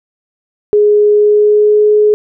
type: tone with pitch glide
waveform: sine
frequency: 417.1 to 421.7 Hz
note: G#4 to G#4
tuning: +7 to +26 cents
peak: -5 dBFS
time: 0.73-2.14 s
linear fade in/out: 0 ms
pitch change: +19 cents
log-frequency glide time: 1.12-1.84 s
effects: none